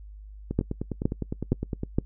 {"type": "two click trains", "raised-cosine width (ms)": 3, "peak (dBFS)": [-16, -9], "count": [14, 4], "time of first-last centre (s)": [[0.51, 1.834], [0.59, 1.985]], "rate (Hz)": [9.82, 2.15], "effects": ["noise-tail reverb RT60 0.1 s tail -23 dB re dry", "added 51 Hz sine -41 dBFS peak until 2.05 s"]}